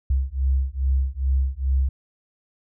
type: beating tone pair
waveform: sine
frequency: 65.41 / 67.81 Hz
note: C2 / C#2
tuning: 0 / -38 cents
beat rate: 2.4 Hz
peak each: -22 dBFS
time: 0.1-1.89 s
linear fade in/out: 5 ms
effects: none